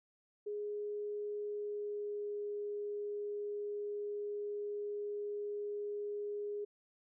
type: tone with pitch glide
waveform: sine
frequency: 415.3 to 412.7 Hz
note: G#4 to G#4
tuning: 0 to -11 cents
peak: -37 dBFS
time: 0.46-6.65 s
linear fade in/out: 10 ms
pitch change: -11 cents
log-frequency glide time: 1.42-2.41 s
effects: none